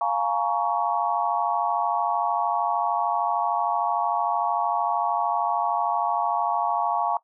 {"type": "chord", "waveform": "sine", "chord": "Bb minor seventh", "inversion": "second", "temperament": "just", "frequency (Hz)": [699.2, 839.1, 932.3, 1118.8], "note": ["F5", "Ab5", "Bb5", "Db6"], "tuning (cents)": [2, 18, 0, 16], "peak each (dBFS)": -27, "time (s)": [0.01, 7.17], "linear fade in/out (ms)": 2, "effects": ["noise-tail reverb RT60 0.1 s tail -18 dB re dry"]}